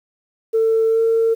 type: tone with pitch glide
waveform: sine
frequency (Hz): 447.9 to 453.6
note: A4 to A#4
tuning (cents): +31 to -47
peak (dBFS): -12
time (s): 0.53-1.35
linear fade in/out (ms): 20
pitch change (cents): +22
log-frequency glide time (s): 0.89-1.01
effects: tanh soft clip ceiling -9 dBFS + 8-bit